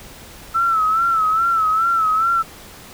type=tone with vibrato; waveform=sine; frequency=1318.5 Hz; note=E6; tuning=in tune; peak=-14 dBFS; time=0.54-2.43 s; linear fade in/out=20 ms; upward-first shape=sine; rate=2.4 Hz; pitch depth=73 cents each way; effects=pink hiss -40 dBFS RMS until 2.93 s